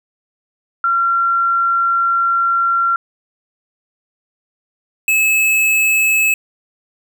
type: tone pair in turn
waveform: sine / square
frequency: 1370 / 2593 Hz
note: F6 / E7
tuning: -34 / -29 cents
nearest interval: major seventh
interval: 1105 cents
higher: second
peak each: -12 dBFS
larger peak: neither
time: 0.84-2.96 / 5.08-6.34 s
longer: first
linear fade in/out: 2 ms
effects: none